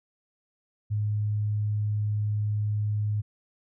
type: tone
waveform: sine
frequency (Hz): 105.1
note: G#2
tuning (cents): +21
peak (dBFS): -24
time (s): 0.9-3.22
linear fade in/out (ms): 20
effects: none